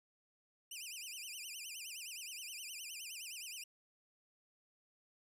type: tone with vibrato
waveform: 15% pulse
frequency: 2700 Hz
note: E7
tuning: 41 cents sharp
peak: -38 dBFS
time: 0.71-3.64 s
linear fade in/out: 5 ms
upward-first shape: sine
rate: 9.6 Hz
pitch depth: 230 cents each way
effects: none